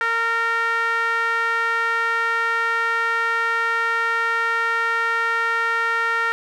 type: tone with band-pass filter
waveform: sawtooth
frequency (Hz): 460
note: A#4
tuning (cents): -23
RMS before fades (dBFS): -21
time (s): 0.01-6.32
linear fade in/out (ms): 0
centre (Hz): 1600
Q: 8
effects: none